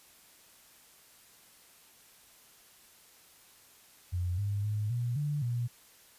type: tone with pitch steps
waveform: sine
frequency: 89 / 101.5 / 105.6 / 120.6 / 147.1 / 120.4 Hz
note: F2 / G#2 / G#2 / B2 / D3 / B2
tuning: +33 / -39 / +29 / -41 / +3 / -44 cents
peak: -29 dBFS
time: 4.12-5.68 s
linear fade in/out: 20 ms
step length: 260 ms
effects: white hiss -59 dBFS RMS until 6.18 s + resampled to 32000 Hz